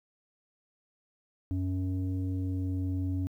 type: tone pair together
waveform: sine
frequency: 92.44 / 277.9 Hz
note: F#2 / C#4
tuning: -1 / +4 cents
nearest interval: octave + perfect fifth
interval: 1905 cents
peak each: -28 / -32 dBFS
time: 1.51-3.27 s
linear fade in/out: 0 ms
effects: tanh soft clip ceiling -25 dBFS + 11-bit